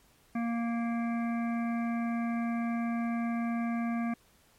harmonic tone, 233.1 Hz, A#3, in tune, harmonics 1 / 3 / 5 / 7 / 9 / 10, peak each -29 / -39 / -43 / -46 / -48 / -49 dBFS, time 0.35-4.14 s, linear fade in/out 5 ms, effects pink hiss -64 dBFS RMS until 4.58 s + MP3 64 kbps

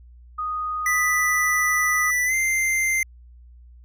sine tone, 1242 Hz, D#6, 3 cents flat, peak -24 dBFS, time 0.38-2.11 s, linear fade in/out 10 ms
square tone with pitch glide, 1975 to 2088 Hz, B6 to C7, 0 to -4 cents, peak -20 dBFS, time 0.86-3.03 s, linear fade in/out 2 ms, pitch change +96 cents, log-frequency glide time 2.25-2.34 s
effects added 60 Hz sine -44 dBFS peak until 3.84 s

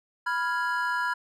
triangle chord, F diminished, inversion second, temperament equal, 987.8 / 1396.9 / 1661.2 Hz, Cb6 / F6 / Ab6, 0 / 0 / 0 cents, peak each -27 / -28 / -29 dBFS, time 0.26-1.14 s, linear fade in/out 10 ms, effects none

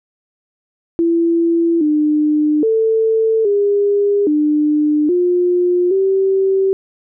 sine tone with pitch steps, 335.8 / 301.7 / 444.9 / 405.8 / 300.2 / 355.9 / 385.6 Hz, E4 / D4 / A4 / G#4 / D4 / F4 / G4, +32 / +47 / +19 / -40 / +38 / +33 / -28 cents, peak -11 dBFS, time 0.99-6.73 s, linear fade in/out 0 ms, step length 820 ms, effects none

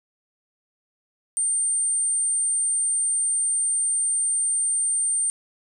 sine tone, 8870 Hz, C#9, in tune, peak -20 dBFS, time 1.37-5.3 s, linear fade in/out 0 ms, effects none

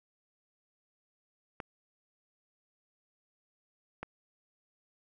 clicks, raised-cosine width 0.5 ms, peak -23 dBFS, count 2, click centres 1.602 / 4.03 s, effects none

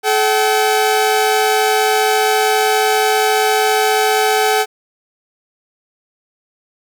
sawtooth tone pair together, 429.8 / 764.8 Hz, A4 / G5, -41 / -43 cents, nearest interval minor seventh, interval 998 cents, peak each -11 dBFS, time 0.03-4.66 s, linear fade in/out 50 ms, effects none

